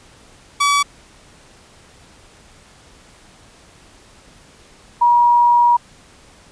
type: tone pair in turn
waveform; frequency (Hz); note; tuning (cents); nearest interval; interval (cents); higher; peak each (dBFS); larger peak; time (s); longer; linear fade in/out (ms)
sawtooth / sine; 1143 / 957.3; D6 / A#5; -47 / +46; minor third; 307; first; -9; neither; 0.6-0.83 / 5.01-5.77; second; 10
effects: pink hiss -47 dBFS RMS until 6.51 s + resampled to 22050 Hz